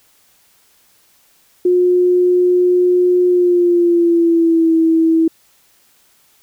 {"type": "tone with pitch glide", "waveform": "sine", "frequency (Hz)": [359.1, 325.5], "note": ["F4", "E4"], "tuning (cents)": [48, -22], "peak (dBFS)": -9, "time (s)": [1.65, 5.28], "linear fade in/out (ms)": 5, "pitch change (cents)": -170, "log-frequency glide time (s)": [3.27, 4.74], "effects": ["white hiss -54 dBFS RMS until 6.42 s"]}